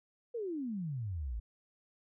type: exponential sweep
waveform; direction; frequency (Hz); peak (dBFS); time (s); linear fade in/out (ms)
sine; down; 492.8 to 51.2; -35; 0.34-1.4; 10
effects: none